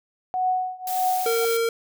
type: tone with tremolo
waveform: sine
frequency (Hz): 740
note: F#5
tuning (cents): 0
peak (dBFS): -18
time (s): 0.34-1.45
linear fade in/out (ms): 0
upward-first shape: triangle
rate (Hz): 1.7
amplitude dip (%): 95
type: noise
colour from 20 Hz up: blue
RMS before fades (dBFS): -32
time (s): 0.87-1.57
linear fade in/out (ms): 2
type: tone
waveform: square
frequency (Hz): 459.8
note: A#4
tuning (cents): -24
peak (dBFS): -21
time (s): 1.26-1.69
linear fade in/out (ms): 2
effects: none